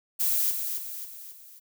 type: noise with echo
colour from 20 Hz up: violet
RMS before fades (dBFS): -25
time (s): 0.19-0.52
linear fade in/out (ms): 20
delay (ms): 270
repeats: 4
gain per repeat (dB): -6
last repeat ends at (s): 1.6
effects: none